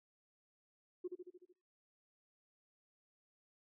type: tone with echo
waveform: sine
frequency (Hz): 360.6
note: F#4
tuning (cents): -45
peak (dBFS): -37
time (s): 1.04-1.08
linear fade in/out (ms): 10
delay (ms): 75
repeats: 6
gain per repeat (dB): -4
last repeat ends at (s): 1.53
effects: noise-tail reverb RT60 0.4 s tail -23 dB re dry + tanh soft clip ceiling -33 dBFS